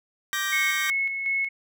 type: chord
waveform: sawtooth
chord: G minor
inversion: second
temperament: just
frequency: 1176 / 1568 / 1881.6 Hz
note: D6 / G6 / Bb6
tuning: +2 / 0 / +16 cents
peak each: -29 / -25 / -25 dBFS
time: 0.33-0.9 s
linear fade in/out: 0 ms
type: tone with tremolo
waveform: sine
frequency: 2189 Hz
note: C#7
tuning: 22 cents flat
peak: -22 dBFS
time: 0.52-1.49 s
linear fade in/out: 10 ms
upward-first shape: square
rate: 2.7 Hz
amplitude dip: 45%
effects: none